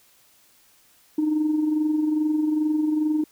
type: tone with amplitude modulation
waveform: sine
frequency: 306.6 Hz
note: D#4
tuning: 25 cents flat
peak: -16 dBFS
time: 1.18-3.24 s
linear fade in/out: 5 ms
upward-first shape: sine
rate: 22.4 Hz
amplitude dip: 50%
effects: tanh soft clip ceiling -15 dBFS + white hiss -58 dBFS RMS until 3.31 s